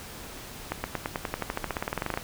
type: accelerating click train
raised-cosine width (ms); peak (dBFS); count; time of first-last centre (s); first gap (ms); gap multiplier
0.5; -13; 22; 0.72-2.175; 120; 0.94
effects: pink hiss -42 dBFS RMS until 2.23 s